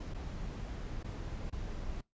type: noise with dropouts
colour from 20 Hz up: brown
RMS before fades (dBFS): -40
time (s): 0-2.01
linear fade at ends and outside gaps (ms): 5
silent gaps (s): 0.139-0.145 / 1.03-1.043 / 1.5-1.525
effects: noise-tail reverb RT60 0.2 s tail -23 dB re dry + resampled to 16000 Hz